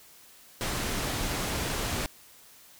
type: low-pass noise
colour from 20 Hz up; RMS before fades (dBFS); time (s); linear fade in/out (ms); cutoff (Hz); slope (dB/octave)
pink; -31; 0.61-2.06; 0; 12000; 12
effects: white hiss -54 dBFS RMS until 2.79 s